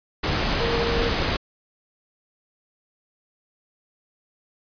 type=tone in noise; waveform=sine; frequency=466.2 Hz; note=A#4; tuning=in tune; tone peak=-24 dBFS; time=0.6-1.1 s; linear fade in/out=10 ms; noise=pink; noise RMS=-23 dBFS; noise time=0.23-1.37 s; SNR=-4 dB; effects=resampled to 11025 Hz